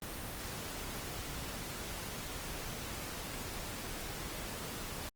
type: noise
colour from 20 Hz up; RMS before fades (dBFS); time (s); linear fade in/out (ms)
pink; -42; 0.02-5.09; 2
effects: Opus 24 kbps